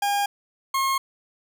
40% pulse tone pair in turn, 810 / 1077.2 Hz, G#5 / C#6, -43 / -50 cents, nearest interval perfect fourth, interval 493 cents, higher second, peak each -20 / -20 dBFS, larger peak neither, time 0.02-0.26 / 0.74-0.98 s, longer neither, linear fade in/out 5 ms, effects none

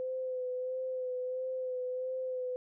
sine tone with vibrato, 510 Hz, C5, 44 cents flat, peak -33 dBFS, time 0-2.56 s, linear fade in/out 0 ms, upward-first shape sine, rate 1.5 Hz, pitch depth 24 cents each way, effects none

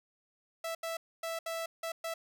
sawtooth tone bursts at uneven times, 659.3 Hz, E5, in tune, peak -31 dBFS, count 6, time 0.64-0.75 / 0.83-0.97 / 1.23-1.39 / 1.46-1.66 / 1.83-1.92 / 2.04-2.14 s, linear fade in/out 5 ms, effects none

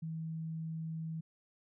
sine tone, 161.2 Hz, E3, 38 cents flat, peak -37 dBFS, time 0.02-1.21 s, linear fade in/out 10 ms, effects none

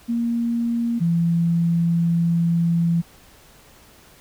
sine tone pair in turn, 234.3 / 168.73 Hz, A#3 / E3, +9 / +41 cents, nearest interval tritone, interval 568 cents, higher first, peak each -19 / -16 dBFS, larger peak second, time 0.08-1 / 1-3.02 s, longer second, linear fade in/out 20 ms, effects pink hiss -50 dBFS RMS until 4.2 s

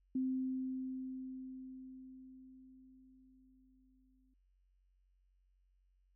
sine tone with exponential decay, 260 Hz, C4, 11 cents flat, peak -32 dBFS, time 0.15-4.34 s, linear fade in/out 5 ms, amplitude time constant 910 ms, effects added 46 Hz sine -70 dBFS peak until 6.15 s

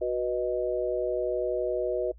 sine chord, B major, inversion second, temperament equal with one note detuned, 370 / 490.5 / 622.3 Hz, F#4 / B4 / D#5, 0 / -12 / 0 cents, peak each -30 dBFS, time 0.01-2.12 s, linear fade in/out 10 ms, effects noise-tail reverb RT60 0.1 s tail -25 dB re dry + added 56 Hz sine -47 dBFS peak until 2.18 s

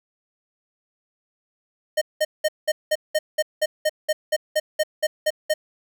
square tone bursts, 615 Hz, D#5, 20 cents flat, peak -18 dBFS, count 16, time 1.97-5.54 s, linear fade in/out 10 ms, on 45 ms, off 190 ms, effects none

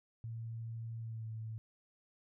sine tone with pitch glide, 114.1 to 110.92 Hz, A#2 to A2, -37 to +14 cents, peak -40 dBFS, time 0.24-1.58 s, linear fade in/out 0 ms, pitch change -49 cents, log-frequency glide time 1-1.27 s, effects none

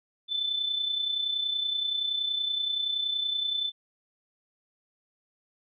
sine tone with amplitude modulation, 3520 Hz, A7, in tune, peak -24 dBFS, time 0.28-3.72 s, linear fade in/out 50 ms, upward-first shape sine, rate 30.6 Hz, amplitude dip 55%, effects none

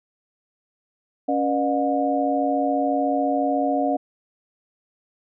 sine tone cluster, 278 / 487.7 / 606 / 720 Hz, C#4 / B4 / D#5 / F#5, +5 / -22 / -46 / -47 cents, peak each -23 / -30 / -25 / -23 dBFS, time 1.28-3.97 s, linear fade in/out 10 ms, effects none

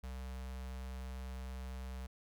square tone with notch filter, 64.5 Hz, C2, 24 cents flat, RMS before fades -44 dBFS, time 0.03-2.07 s, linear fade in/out 10 ms, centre 310 Hz, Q 1.6, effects none

